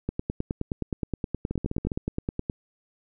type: two click trains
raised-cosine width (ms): 3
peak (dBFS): -16 / -14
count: 7 / 24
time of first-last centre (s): 1.51-1.918 / 0.09-2.498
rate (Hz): 14.7 / 9.55
effects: none